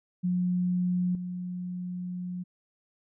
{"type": "tone with level steps", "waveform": "sine", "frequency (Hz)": 179.7, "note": "F3", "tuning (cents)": 50, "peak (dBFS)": [-24, -32], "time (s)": [0.23, 2.44], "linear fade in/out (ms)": 20, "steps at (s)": 1.15, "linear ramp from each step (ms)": 2, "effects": []}